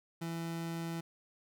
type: tone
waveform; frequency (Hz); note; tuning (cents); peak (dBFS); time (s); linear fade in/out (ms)
30% pulse; 166.4; E3; +17; -34; 0.21-1.01; 10
effects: none